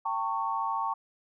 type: tone cluster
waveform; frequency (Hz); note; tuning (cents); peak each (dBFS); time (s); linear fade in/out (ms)
sine; 786 / 900 / 1109; G5 / A5 / C#6; +4 / +39 / 0; -35 / -31 / -31; 0.05-0.94; 10
effects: none